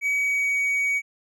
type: tone with pitch glide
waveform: triangle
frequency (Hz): 2269 to 2255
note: C#7 to C#7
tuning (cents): +40 to +29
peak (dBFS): -19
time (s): 0.01-1.02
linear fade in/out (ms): 50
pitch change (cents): -11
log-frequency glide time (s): 0.15-0.57
effects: none